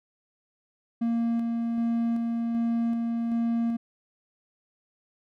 triangle tone with tremolo, 232.1 Hz, A#3, 7 cents flat, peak -21 dBFS, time 1.01-3.77 s, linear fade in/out 10 ms, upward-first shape square, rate 1.3 Hz, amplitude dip 25%, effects none

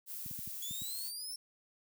violet noise, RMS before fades -43 dBFS, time 0.06-1.12 s, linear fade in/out 50 ms
clicks, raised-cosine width 5 ms, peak -34 dBFS, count 6, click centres 0.261 / 0.311 / 0.39 / 0.475 / 0.71 / 0.819 s
20% pulse exponential sweep, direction up, 3368 to 5430 Hz, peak -35 dBFS, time 0.62-1.36 s, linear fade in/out 5 ms
effects high-pass 100 Hz 12 dB/octave

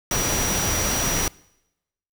sine tone in noise, 5810 Hz, F#8, 32 cents flat, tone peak -25 dBFS, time 0.11-1.28 s, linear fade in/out 2 ms, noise pink, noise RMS -24 dBFS, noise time 0.11-1.28 s, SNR -4 dB, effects noise-tail reverb RT60 0.9 s tail -24 dB re dry

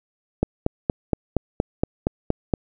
click train, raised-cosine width 2 ms, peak -5 dBFS, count 10, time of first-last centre 0.43-2.538 s, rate 4.27 Hz, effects none

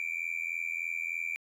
triangle tone with amplitude modulation, 2349 Hz, D7, in tune, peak -25 dBFS, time 0-1.36 s, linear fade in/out 0 ms, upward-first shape sine, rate 83.3 Hz, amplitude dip 100%, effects tanh soft clip ceiling -25 dBFS

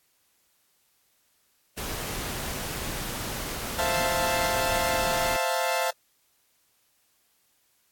pink noise, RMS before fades -33 dBFS, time 1.77-5.37 s, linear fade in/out 10 ms
sawtooth chord, F major seventh, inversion second, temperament equal, 523.3 / 659.3 / 698.5 / 880 Hz, C5 / E5 / F5 / A5, 0 / 0 / 0 / 0 cents, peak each -26 dBFS, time 3.78-5.91 s, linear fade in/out 10 ms
effects white hiss -68 dBFS RMS until 7.91 s + AAC 64 kbps

